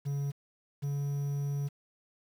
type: tone pair in turn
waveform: triangle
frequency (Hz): 141.3 / 142.04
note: C#3 / C#3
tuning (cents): +34 / +43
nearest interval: unison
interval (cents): 9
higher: second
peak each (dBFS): -28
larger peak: neither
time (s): 0.05-0.32 / 0.82-1.69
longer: second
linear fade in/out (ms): 20
effects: 9-bit